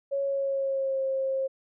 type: tone with pitch glide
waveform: sine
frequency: 554.4 to 534.3 Hz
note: C#5 to C5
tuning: 0 to +36 cents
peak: -25 dBFS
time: 0.11-1.48 s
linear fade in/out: 20 ms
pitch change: -64 cents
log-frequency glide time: 0.22-1.02 s
effects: none